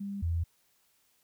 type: tone pair in turn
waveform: sine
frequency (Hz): 199.5 / 83.88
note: G3 / E2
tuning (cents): +31 / +31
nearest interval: octave + minor third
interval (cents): 1500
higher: first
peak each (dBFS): -34 / -27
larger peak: second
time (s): 0-0.22 / 0.22-0.44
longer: neither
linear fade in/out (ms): 10
effects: white hiss -70 dBFS RMS until 1.23 s